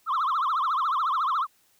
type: tone with vibrato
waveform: sine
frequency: 1174.7 Hz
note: D6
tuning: in tune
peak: -20 dBFS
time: 0.06-1.47 s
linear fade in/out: 50 ms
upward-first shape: triangle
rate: 14 Hz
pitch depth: 280 cents each way
effects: tanh soft clip ceiling -21 dBFS + white hiss -64 dBFS RMS until 1.79 s